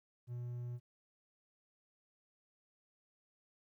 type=tone; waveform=triangle; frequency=121.5 Hz; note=B2; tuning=28 cents flat; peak=-38 dBFS; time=0.27-0.8 s; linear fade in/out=50 ms; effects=13-bit